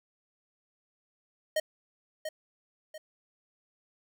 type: tone with echo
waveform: square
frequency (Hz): 622.3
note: D#5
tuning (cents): 0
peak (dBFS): -26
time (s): 1.56-1.6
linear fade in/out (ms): 5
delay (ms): 690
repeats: 2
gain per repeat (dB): -8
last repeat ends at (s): 2.98
effects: none